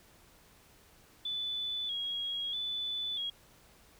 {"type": "tone with vibrato", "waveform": "sine", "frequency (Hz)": 3391, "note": "G#7", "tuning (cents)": 35, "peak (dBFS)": -33, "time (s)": [1.25, 3.3], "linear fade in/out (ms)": 5, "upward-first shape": "square", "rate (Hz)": 0.78, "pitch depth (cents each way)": 48, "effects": ["pink hiss -61 dBFS RMS until 3.99 s"]}